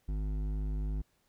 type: tone with hard clipping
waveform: sine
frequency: 51.4 Hz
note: G#1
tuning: 17 cents flat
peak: -33 dBFS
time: 0.08-1.02 s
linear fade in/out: 10 ms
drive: 11 dB
effects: pink hiss -73 dBFS RMS until 1.28 s